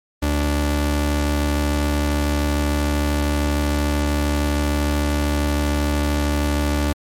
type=tone pair together; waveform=sawtooth; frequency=73 / 146 Hz; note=D2 / D3; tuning=-10 / -10 cents; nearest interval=octave; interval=1200 cents; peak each=-14 / -17 dBFS; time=0.22-6.93 s; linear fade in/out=10 ms; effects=MP3 64 kbps